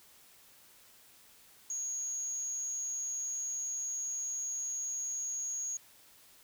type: tone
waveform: sine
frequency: 6645 Hz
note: G#8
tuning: in tune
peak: -34 dBFS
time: 1.7-5.77 s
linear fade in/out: 2 ms
effects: white hiss -60 dBFS RMS until 6.43 s